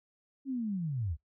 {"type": "linear sweep", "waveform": "sine", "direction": "down", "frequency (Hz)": [279.2, 68.6], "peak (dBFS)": -31, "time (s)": [0.45, 1.17], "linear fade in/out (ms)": 50, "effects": ["noise-tail reverb RT60 0.1 s tail -17 dB re dry"]}